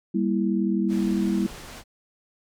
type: chord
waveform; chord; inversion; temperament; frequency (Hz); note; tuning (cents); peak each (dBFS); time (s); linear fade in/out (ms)
sine; E diminished; first; just; 197.78 / 237.3 / 329.6; G3 / Bb3 / E4; +16 / +31 / 0; -23 / -27 / -26; 0.14-1.47; 10
type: low-pass noise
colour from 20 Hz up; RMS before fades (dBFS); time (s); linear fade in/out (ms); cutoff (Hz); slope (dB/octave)
pink; -41; 0.88-1.84; 50; 9600; 12
effects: none